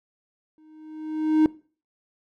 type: tone with exponential growth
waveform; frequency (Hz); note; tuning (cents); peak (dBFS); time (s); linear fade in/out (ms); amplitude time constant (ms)
triangle; 311.1; D#4; 0; -11; 0.58-1.46; 1; 190
effects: noise-tail reverb RT60 0.4 s tail -21 dB re dry